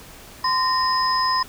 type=tone cluster; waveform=sine; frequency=1030 / 1843 / 5070 Hz; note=C6 / A#6 / D#8; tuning=-28 / -20 / +32 cents; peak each=-19 / -28 / -24 dBFS; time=0.44-1.43 s; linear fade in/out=5 ms; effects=pink hiss -43 dBFS RMS until 1.48 s